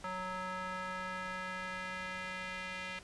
square tone with band-pass filter sweep, 185 Hz, F#3, in tune, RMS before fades -41 dBFS, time 0.04-2.99 s, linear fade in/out 2 ms, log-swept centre 1200 to 2300 Hz, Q 1.9, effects pink hiss -56 dBFS RMS until 3.03 s + resampled to 22050 Hz

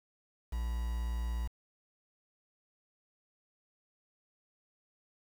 triangle tone with quantisation, 58.6 Hz, A#1, 10 cents sharp, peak -30 dBFS, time 0.52-1.48 s, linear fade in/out 10 ms, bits 8, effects none

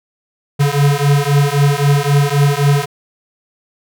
square beating tone pair, 140.9 / 144.7 Hz, C#3 / D3, +29 / -25 cents, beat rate 3.8 Hz, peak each -14 dBFS, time 0.59-2.86 s, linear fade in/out 20 ms, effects none

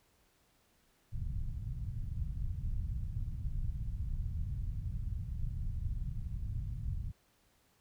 pink low-pass noise, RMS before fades -37 dBFS, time 1.12-7.12 s, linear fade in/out 20 ms, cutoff 130 Hz, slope 24 dB/octave, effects pink hiss -71 dBFS RMS until 7.8 s

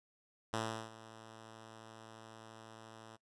5% pulse tone with ADSR envelope, 111.6 Hz, A2, 25 cents sharp, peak -23 dBFS, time 0.53-3.17 s, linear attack 9 ms, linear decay 360 ms, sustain -18 dB, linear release 19 ms, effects noise-tail reverb RT60 0.1 s tail -20 dB re dry + resampled to 22050 Hz

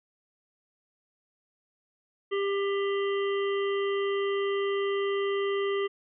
harmonic tone with a mistuned harmonic, 397.5 Hz, G4, 24 cents sharp, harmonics 1 / 3 / 5 / 7 / 8, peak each -26 / -36 / -38 / -44 / -42 dBFS, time 2.31-5.88 s, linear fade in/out 20 ms, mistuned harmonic 8, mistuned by -33 cents, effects none

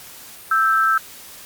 sine tone pair together, 1318.5 / 1568 Hz, E6 / G6, 0 / 0 cents, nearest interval minor third, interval 300 cents, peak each -15 / -19 dBFS, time 0.51-0.98 s, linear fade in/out 5 ms, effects white hiss -40 dBFS RMS until 1.45 s + Opus 48 kbps

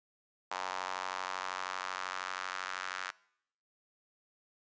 sawtooth tone with high-pass filter sweep, 92.8 Hz, F#2, 6 cents sharp, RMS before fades -39 dBFS, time 0.51-3.11 s, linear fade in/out 5 ms, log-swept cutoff 920 to 1400 Hz, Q 2.3, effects noise-tail reverb RT60 0.7 s tail -22 dB re dry + resampled to 16000 Hz

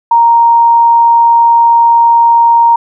sine tone, 932.3 Hz, A#5, in tune, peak -3 dBFS, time 0.11-2.76 s, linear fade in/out 5 ms, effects none

